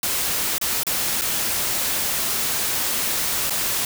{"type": "noise with dropouts", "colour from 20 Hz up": "white", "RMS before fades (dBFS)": -23, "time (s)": [0.03, 3.85], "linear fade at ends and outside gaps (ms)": 2, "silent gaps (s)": [[0.582, 0.613], [0.834, 0.867], [1.212, 1.218], [3.498, 3.505]], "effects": []}